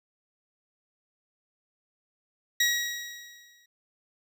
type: tone with exponential decay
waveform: 20% pulse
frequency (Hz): 1908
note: A#6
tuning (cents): +40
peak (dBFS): -15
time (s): 2.6-3.66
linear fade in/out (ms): 5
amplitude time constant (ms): 230
effects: none